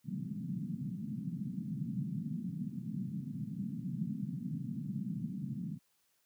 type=band-pass noise; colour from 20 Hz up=white; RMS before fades=-39 dBFS; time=0.04-5.79 s; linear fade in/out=50 ms; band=130 to 230 Hz; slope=48 dB/octave; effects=white hiss -75 dBFS RMS until 6.25 s + high-pass 60 Hz 12 dB/octave